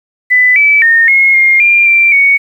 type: tone with pitch steps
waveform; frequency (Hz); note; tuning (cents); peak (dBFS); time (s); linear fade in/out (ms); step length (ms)
sine; 1998 / 2304 / 1834 / 2161 / 2127 / 2392 / 2357 / 2230; B6 / D7 / A#6 / C#7 / C7 / D7 / D7 / C#7; +20 / -34 / -29 / -45 / +28 / +31 / +6 / +10; -4; 0.3-2.38; 20; 260
effects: 7-bit